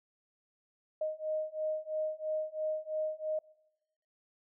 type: beating tone pair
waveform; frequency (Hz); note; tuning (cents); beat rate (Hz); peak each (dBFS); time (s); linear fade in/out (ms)
sine; 620 / 623; D#5 / D#5; -6 / +2; 3; -36 / -35; 1.01-3.39; 5
effects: noise-tail reverb RT60 1.0 s tail -24 dB re dry